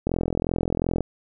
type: click train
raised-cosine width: 2 ms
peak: -10 dBFS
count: 41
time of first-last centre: 0.07-1.007 s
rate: 42.7 Hz
effects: none